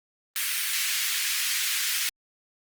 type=high-pass noise; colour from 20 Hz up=pink; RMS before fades=-27 dBFS; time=0.36-2.09 s; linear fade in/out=0 ms; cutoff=1800 Hz; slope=24 dB/octave; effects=Opus 32 kbps

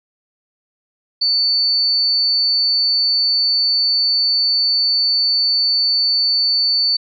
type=tone; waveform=sine; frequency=4500 Hz; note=C#8; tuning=25 cents sharp; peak=-13 dBFS; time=1.21-6.97 s; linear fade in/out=10 ms; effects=none

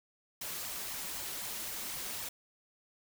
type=noise with flanger; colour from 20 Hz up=white; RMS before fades=-40 dBFS; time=0.41-2.29 s; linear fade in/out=5 ms; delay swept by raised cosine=0.93 to 5.43 ms; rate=3.9 Hz; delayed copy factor=+0.55; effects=none

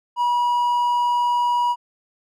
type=tone; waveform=triangle; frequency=967 Hz; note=B5; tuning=37 cents flat; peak=-15 dBFS; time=0.16-1.76 s; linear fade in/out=50 ms; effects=none

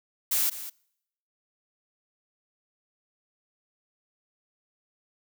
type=noise with echo; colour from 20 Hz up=blue; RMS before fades=-25 dBFS; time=0.31-0.5 s; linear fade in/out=10 ms; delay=200 ms; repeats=1; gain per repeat=-13 dB; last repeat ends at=0.7 s; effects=noise-tail reverb RT60 0.8 s tail -26 dB re dry

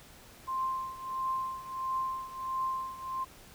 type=tone with tremolo; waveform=sine; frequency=1049 Hz; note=C6; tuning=4 cents sharp; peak=-28 dBFS; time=0.47-3.25 s; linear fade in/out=20 ms; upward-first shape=triangle; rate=1.5 Hz; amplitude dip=85%; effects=pink hiss -54 dBFS RMS until 3.54 s

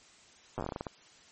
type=slowing click train; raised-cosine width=1 ms; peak=-21 dBFS; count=12; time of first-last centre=0.58-0.868 s; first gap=8 ms; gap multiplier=1.22; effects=white hiss -58 dBFS RMS until 1.31 s + MP3 32 kbps

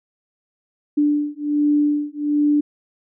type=beating tone pair; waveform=sine; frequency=293.7 / 295 Hz; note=D4 / D4; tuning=0 / +8 cents; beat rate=1.3 Hz; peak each=-19 dBFS; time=0.97-2.61 s; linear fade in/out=10 ms; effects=none

